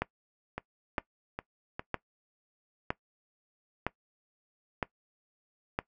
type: two click trains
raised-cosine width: 0.5 ms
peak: -14 / -20 dBFS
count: 7 / 4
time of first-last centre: 0.02-5.789 / 0.58-1.795 s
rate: 1.04 / 2.47 Hz
effects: noise-tail reverb RT60 0.1 s tail -20 dB re dry